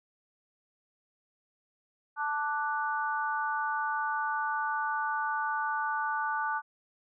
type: chord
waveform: sine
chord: D major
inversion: second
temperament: equal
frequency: 880 / 1174.7 / 1480 Hz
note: A5 / D6 / F#6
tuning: 0 / 0 / 0 cents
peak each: -32 / -34 / -33 dBFS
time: 2.16-6.62 s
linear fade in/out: 50 ms
effects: none